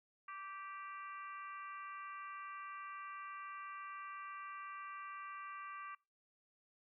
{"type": "harmonic tone with a mistuned harmonic", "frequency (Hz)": 392, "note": "G4", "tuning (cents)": 0, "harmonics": [3, 4, 5, 6, 7], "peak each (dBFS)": [-47, -55, -56, -59, -60], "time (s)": [0.28, 5.95], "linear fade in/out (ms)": 5, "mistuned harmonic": 3, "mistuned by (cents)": -15, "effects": ["noise-tail reverb RT60 0.3 s tail -24 dB re dry"]}